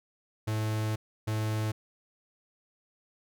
45% pulse tone bursts at uneven times, 108.5 Hz, A2, 24 cents flat, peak -28 dBFS, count 2, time 0.47-0.96 / 1.27-1.72 s, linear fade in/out 10 ms, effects none

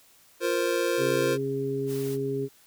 square chord, F suspended fourth, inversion none, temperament just, 349.2 / 465.6 / 523.8 Hz, F4 / Bb4 / C5, 0 / -2 / +2 cents, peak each -29 dBFS, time 0.4-1.38 s, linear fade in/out 50 ms
harmonic tone, 136.3 Hz, C#3, 29 cents flat, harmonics 1 / 2 / 3, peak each -33 / -33 / -28 dBFS, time 0.97-2.49 s, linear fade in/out 50 ms
white high-pass noise, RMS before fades -43 dBFS, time 1.86-2.18 s, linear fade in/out 50 ms, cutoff 290 Hz, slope 96 dB/octave
effects white hiss -58 dBFS RMS until 2.66 s

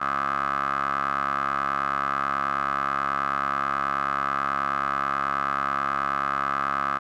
15% pulse tone with band-pass filter, 69.3 Hz, C#2, in tune, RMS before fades -26 dBFS, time 0-6.99 s, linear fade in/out 20 ms, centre 1300 Hz, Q 9.6, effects none

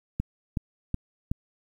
click train, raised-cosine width 5 ms, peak -14 dBFS, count 4, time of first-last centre 0.2-1.315 s, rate 2.69 Hz, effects 9-bit

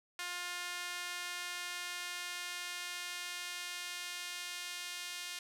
sawtooth tone with high-pass filter sweep, 353.8 Hz, F4, 23 cents sharp, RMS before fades -42 dBFS, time 0.19-5.39 s, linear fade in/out 2 ms, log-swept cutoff 1600 to 2600 Hz, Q 0.96, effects low-pass 12000 Hz 12 dB/octave

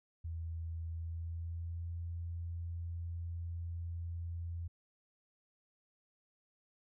sine tone with pitch glide, 82.41 to 84.92 Hz, E2 to F2, 0 to -48 cents, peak -38 dBFS, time 0.24-4.68 s, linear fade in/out 10 ms, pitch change +52 cents, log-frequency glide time 0.89-1.9 s, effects none

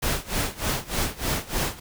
pink noise with tremolo, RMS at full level -24 dBFS, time 0.02-1.8 s, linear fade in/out 10 ms, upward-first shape sine, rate 3.3 Hz, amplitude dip 90%, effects none

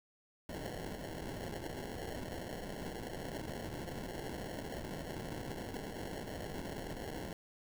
blue noise with sample-and-hold, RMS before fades -43 dBFS, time 0.49-7.33 s, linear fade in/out 0 ms, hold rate 1225 Hz, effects none

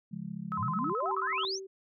sine chord, Db major, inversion none, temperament just, 138.59 / 173.24 / 207.9 Hz, Db3 / F3 / Ab3, 0 / -14 / +2 cents, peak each -45 / -39 / -40 dBFS, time 0.11-0.94 s, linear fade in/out 20 ms
sine tone with vibrato, 1153 Hz, D6, 32 cents flat, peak -31 dBFS, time 0.52-1.45 s, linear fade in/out 0 ms, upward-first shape square, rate 9.3 Hz, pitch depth 190 cents each way
sine exponential sweep, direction up, 87.31 to 6645 Hz, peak -32 dBFS, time 0.57-1.6 s, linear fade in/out 50 ms
sine tone with tremolo, 384.8 Hz, G4, 32 cents flat, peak -35 dBFS, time 1.02-1.67 s, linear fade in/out 10 ms, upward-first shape sine, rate 2.6 Hz, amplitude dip 60%
effects none

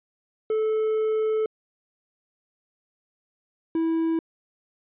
triangle tone pair in turn, 435.9 / 326.6 Hz, A4 / E4, -16 / -16 cents, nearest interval perfect fourth, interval 500 cents, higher first, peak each -19 dBFS, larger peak neither, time 0.5-1.46 / 3.75-4.19 s, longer first, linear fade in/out 2 ms, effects resampled to 8000 Hz

